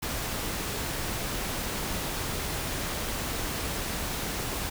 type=noise; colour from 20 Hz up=pink; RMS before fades=-32 dBFS; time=0.02-4.7 s; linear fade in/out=10 ms; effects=none